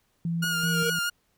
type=tone with tremolo; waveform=sine; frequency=167.9 Hz; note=E3; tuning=32 cents sharp; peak=-25 dBFS; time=0.25-0.99 s; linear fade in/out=2 ms; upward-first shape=square; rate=2.6 Hz; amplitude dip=55%
type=tone with exponential growth; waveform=square; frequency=466.2 Hz; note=A#4; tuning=in tune; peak=-25 dBFS; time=0.39-0.9 s; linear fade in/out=5 ms; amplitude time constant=110 ms
type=tone with vibrato; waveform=sawtooth; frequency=1425 Hz; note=F6; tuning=34 cents sharp; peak=-22 dBFS; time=0.42-1.1 s; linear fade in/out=10 ms; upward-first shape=sine; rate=4.6 Hz; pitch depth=31 cents each way
effects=pink hiss -70 dBFS RMS until 1.37 s